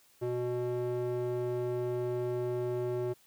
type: tone with band-pass filter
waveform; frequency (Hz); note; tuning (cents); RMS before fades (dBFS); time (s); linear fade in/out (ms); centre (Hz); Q
square; 122.8; B2; -9; -33; 0.21-3.14; 20; 410; 2.1
effects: white hiss -64 dBFS RMS until 3.26 s